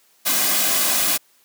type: noise with comb filter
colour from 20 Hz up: white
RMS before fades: -19 dBFS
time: 0.25-1.18 s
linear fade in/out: 20 ms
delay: 2.2 ms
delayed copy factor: -0.6
effects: white hiss -58 dBFS RMS until 1.44 s + high-pass 200 Hz 12 dB/octave